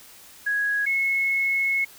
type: tone pair in turn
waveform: sine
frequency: 1661.2 / 2183 Hz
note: G#6 / C#7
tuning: 0 / -27 cents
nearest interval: perfect fourth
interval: 473 cents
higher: second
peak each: -21 / -20 dBFS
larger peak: second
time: 0.46-0.86 / 0.86-1.85 s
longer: second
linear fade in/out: 10 ms
effects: white hiss -48 dBFS RMS until 1.98 s